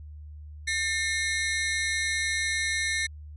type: ring-modulated tone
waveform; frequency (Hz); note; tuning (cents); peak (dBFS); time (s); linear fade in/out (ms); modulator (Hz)
sawtooth; 1975.5; B6; 0; -19; 0.67-3.07; 10; 173
effects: added 75 Hz sine -40 dBFS peak until 3.36 s + resampled to 24000 Hz